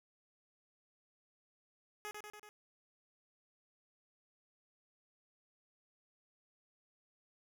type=tone with echo; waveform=10% pulse; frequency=420 Hz; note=G#4; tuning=19 cents sharp; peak=-34 dBFS; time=2.05-2.11 s; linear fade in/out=0 ms; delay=95 ms; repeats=4; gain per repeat=-3 dB; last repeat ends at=2.49 s; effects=none